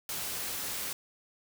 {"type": "noise", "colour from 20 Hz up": "white", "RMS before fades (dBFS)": -36, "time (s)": [0.09, 0.93], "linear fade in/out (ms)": 2, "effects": []}